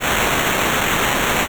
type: noise with sample-and-hold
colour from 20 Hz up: white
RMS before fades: -18 dBFS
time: 0-1.48 s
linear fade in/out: 50 ms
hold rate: 4900 Hz
effects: none